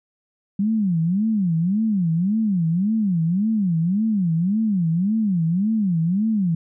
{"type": "tone with vibrato", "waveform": "sine", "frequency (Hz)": 190, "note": "F#3", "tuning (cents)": 46, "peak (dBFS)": -17, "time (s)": [0.59, 6.55], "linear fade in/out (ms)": 5, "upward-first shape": "sine", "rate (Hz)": 1.8, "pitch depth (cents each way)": 280, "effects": []}